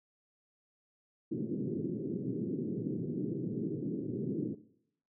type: band-pass noise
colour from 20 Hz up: white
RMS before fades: -36 dBFS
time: 1.31-4.55 s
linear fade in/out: 10 ms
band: 120 to 390 Hz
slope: 48 dB/octave
effects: noise-tail reverb RT60 0.7 s tail -17 dB re dry